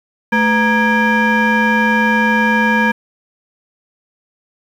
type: tone with frequency modulation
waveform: sine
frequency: 935 Hz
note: A#5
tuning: 5 cents sharp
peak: -9 dBFS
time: 0.32-2.92 s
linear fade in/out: 10 ms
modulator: 717 Hz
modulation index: 1.6
effects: tanh soft clip ceiling -7 dBFS + 7-bit